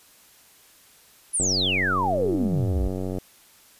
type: exponential sweep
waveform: sine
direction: down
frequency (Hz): 10380 to 48.88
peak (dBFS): -21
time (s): 1.33-2.89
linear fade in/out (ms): 20
type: click train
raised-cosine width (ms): 2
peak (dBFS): -17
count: 168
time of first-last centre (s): 1.4-3.184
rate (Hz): 93.6
effects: white hiss -54 dBFS RMS until 3.79 s + resampled to 32000 Hz